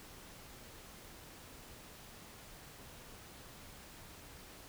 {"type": "silence", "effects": ["pink hiss -54 dBFS RMS until 4.68 s"]}